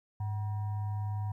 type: tone with frequency modulation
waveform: sine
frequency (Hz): 102.7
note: G#2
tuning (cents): -19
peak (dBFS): -31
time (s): 0.2-1.32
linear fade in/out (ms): 5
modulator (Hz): 856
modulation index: 0.3
effects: 12-bit